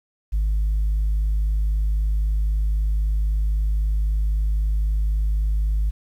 sine tone, 51.91 Hz, G#1, in tune, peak -16 dBFS, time 0.32-5.91 s, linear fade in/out 20 ms, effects tanh soft clip ceiling -16 dBFS + 9-bit

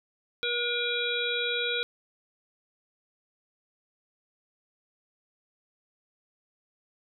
harmonic tone, 480 Hz, B4, 49 cents flat, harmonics 1 / 3 / 5 / 7 / 8, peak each -33 / -33 / -33 / -33 / -33 dBFS, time 0.43-1.83 s, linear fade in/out 0 ms, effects none

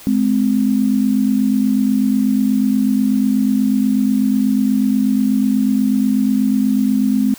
sine tone pair together, 211.1 / 259.3 Hz, G#3 / C4, +29 / -15 cents, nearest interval major third, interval 356 cents, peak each -15 dBFS, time 0.07-7.34 s, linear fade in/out 0 ms, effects white hiss -39 dBFS RMS until 7.38 s

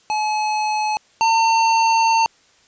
square tone pair in turn, 854 / 904.8 Hz, G#5 / A5, +48 / +48 cents, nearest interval minor second, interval 100 cents, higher second, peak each -19 / -14 dBFS, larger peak second, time 0.1-0.97 / 1.21-2.26 s, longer second, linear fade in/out 0 ms, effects white hiss -55 dBFS RMS until 2.67 s + resampled to 16000 Hz

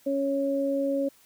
sine tone pair together, 277.2 / 552.6 Hz, C#4 / C#5, 0 / -6 cents, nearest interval octave, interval 1194 cents, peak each -27 / -26 dBFS, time 0.06-1.09 s, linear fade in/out 10 ms, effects white hiss -59 dBFS RMS until 1.25 s

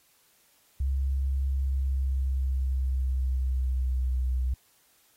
sine tone with pitch glide, 67.4 to 63.25 Hz, C#2 to B1, -48 to +42 cents, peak -24 dBFS, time 0.8-4.54 s, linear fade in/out 5 ms, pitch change -110 cents, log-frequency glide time 1.48-4.21 s, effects white hiss -64 dBFS RMS until 5.16 s + AAC 48 kbps

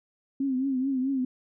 sine tone with vibrato, 264.7 Hz, C4, 20 cents sharp, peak -24 dBFS, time 0.4-1.25 s, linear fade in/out 5 ms, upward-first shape triangle, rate 4.6 Hz, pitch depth 93 cents each way, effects none

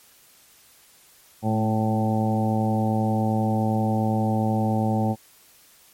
harmonic tone with a mistuned harmonic, 110 Hz, A2, in tune, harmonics 1 / 2 / 3 / 4 / 5 / 6 / 7 / 8, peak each -24 / -23 / -32 / -35 / -31 / -39 / -28 / -36 dBFS, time 1.42-5.16 s, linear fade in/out 50 ms, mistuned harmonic 2, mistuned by -21 cents, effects white hiss -54 dBFS RMS until 5.93 s + MP3 64 kbps

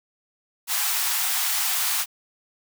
white high-pass noise, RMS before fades -24 dBFS, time 0.67-2.06 s, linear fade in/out 50 ms, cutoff 700 Hz, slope 96 dB/octave, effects none

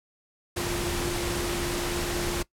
sine tone in noise, 349.2 Hz, F4, in tune, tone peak -31 dBFS, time 0.56-2.43 s, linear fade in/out 10 ms, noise pink, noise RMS -30 dBFS, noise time 0.56-2.43 s, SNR -4 dB, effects noise-tail reverb RT60 0.1 s tail -20 dB re dry + low-pass 12000 Hz 12 dB/octave

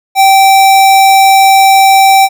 square tone, 777 Hz, G5, 16 cents flat, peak -3 dBFS, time 0.15-2.29 s, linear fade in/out 50 ms, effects none

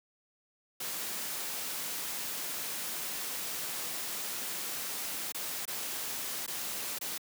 white noise with dropouts, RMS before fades -37 dBFS, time 0.8-7.18 s, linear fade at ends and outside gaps 5 ms, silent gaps 5.322-5.345 / 5.654-5.677 / 6.464-6.477 / 6.987-7.011 s, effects high-pass 150 Hz 12 dB/octave

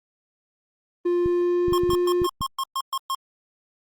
triangle tone with pitch glide, 350.9 to 354.6 Hz, F4 to F4, +8 to +26 cents, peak -17 dBFS, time 1.05-2.27 s, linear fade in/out 10 ms, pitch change +18 cents, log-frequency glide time 1.21-1.99 s
clicks, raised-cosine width 5 ms, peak -18 dBFS, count 8, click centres 1.26 / 1.683 / 1.724 / 1.835 / 1.894 / 1.934 / 2.218 / 2.41 s
square tone bursts, 1072 Hz, C6, 42 cents sharp, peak -24 dBFS, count 9, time 1.73-3.149 s, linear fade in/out 2 ms, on 51 ms, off 120 ms
effects Opus 24 kbps

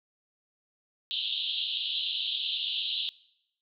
pink band-pass noise, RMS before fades -32 dBFS, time 1.11-3.09 s, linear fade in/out 0 ms, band 2900 to 4000 Hz, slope 96 dB/octave, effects noise-tail reverb RT60 0.8 s tail -21 dB re dry

